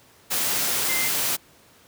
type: tone in noise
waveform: sine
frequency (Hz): 2080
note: C7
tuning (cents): -11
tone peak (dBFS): -27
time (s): 0.88-1.09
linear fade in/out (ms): 20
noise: white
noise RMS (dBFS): -24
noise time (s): 0.3-1.37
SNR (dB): -6
effects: pink hiss -54 dBFS RMS until 1.87 s + high-pass 100 Hz 12 dB/octave